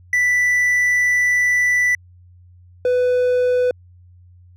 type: tone pair in turn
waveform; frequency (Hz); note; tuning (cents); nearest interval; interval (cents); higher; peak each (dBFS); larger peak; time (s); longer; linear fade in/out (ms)
triangle; 1975.5 / 497.9; B6 / B4; 0 / +14; 2 octaves; 2386; first; -12; neither; 0.13-1.95 / 2.85-3.71; first; 2
effects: added 89 Hz sine -44 dBFS peak until 4.56 s